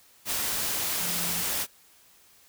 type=tone in noise; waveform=sine; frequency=174.5 Hz; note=F3; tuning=1 cent flat; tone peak=-39 dBFS; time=0.98-1.44 s; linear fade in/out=50 ms; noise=white; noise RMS=-29 dBFS; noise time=0.25-1.67 s; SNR=-13 dB; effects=white hiss -58 dBFS RMS until 2.48 s